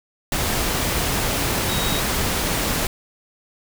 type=tone in noise; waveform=sine; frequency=3789 Hz; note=A#7; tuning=27 cents sharp; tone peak=-28 dBFS; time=1.69-2 s; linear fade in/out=2 ms; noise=pink; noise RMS=-22 dBFS; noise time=0.32-2.87 s; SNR=-9 dB; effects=none